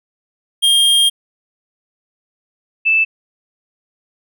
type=tone pair in turn; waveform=square / sine; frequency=3219 / 2636 Hz; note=G7 / E7; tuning=+45 / -1 cents; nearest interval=minor third; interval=346 cents; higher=first; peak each=-10 dBFS; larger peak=neither; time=0.62-1.1 / 2.85-3.05 s; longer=first; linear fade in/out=20 ms; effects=none